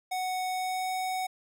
square tone with pitch glide, 741 to 745.7 Hz, F#5 to F#5, +2 to +13 cents, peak -30 dBFS, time 0.11-1.27 s, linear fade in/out 10 ms, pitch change +11 cents, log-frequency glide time 0.5-0.92 s, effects none

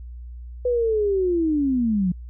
sine linear sweep, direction down, 500 to 172.8 Hz, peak -18 dBFS, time 0.65-2.12 s, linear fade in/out 5 ms, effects added 60 Hz sine -34 dBFS peak until 2.29 s

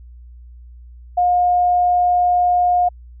sine tone, 714 Hz, F5, 38 cents sharp, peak -12 dBFS, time 1.17-2.89 s, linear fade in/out 10 ms, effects added 60 Hz sine -37 dBFS peak until 3.2 s

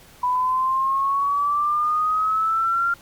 sine exponential sweep, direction up, 987.8 to 1393 Hz, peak -18 dBFS, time 0.23-2.94 s, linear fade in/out 5 ms, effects pink hiss -49 dBFS RMS until 3.01 s + Opus 48 kbps

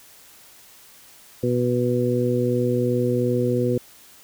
harmonic tone, 122.8 Hz, B2, 9 cents flat, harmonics 1 / 2 / 3 / 4, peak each -24 / -24 / -24 / -24 dBFS, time 1.43-3.78 s, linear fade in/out 5 ms, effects white hiss -49 dBFS RMS until 4.23 s

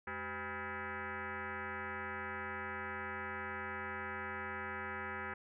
sine tone with frequency modulation, 212.6 Hz, G#3, 41 cents sharp, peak -39 dBFS, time 0.07-5.34 s, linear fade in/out 5 ms, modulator 298 Hz, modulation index 6.3, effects none

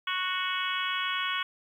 harmonic tone, 369.4 Hz, F#4, 3 cents flat, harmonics 3 / 4 / 5 / 6 / 7 / 8 / 9, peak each -33 / -34 / -39 / -36 / -39 / -36 / -36 dBFS, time 0.07-1.43 s, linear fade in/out 5 ms, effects 10-bit

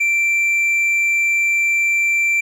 sine tone with hard clipping, 2349 Hz, D7, in tune, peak -15 dBFS, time 0-2.41 s, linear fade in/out 10 ms, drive 3 dB, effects none

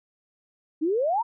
sine exponential sweep, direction up, 294.6 to 973 Hz, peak -21 dBFS, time 0.81-1.23 s, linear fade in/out 20 ms, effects none

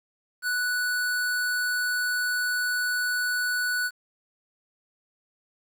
square tone, 1480 Hz, F#6, in tune, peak -25 dBFS, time 0.42-3.91 s, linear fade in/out 50 ms, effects 9-bit

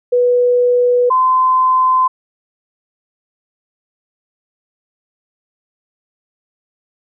sine tone pair in turn, 490.7 / 1029 Hz, B4 / C6, -11 / -29 cents, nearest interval octave + minor second, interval 1282 cents, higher second, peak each -9 dBFS, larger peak neither, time 0.12-1.1 / 1.1-2.08 s, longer neither, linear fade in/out 10 ms, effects none

